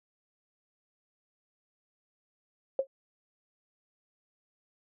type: tone with exponential decay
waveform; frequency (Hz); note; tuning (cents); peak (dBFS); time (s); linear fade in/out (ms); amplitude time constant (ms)
sine; 538; C5; +48; -20; 2.79-2.87; 2; 16
effects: none